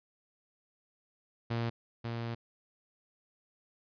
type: tone pair in turn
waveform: sawtooth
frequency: 116.54 / 116.54 Hz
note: A#2 / A#2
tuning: 0 / 0 cents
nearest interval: unison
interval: 0 cents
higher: neither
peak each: -27 / -31 dBFS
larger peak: first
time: 1.5-1.7 / 2.04-2.35 s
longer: second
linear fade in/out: 10 ms
effects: resampled to 11025 Hz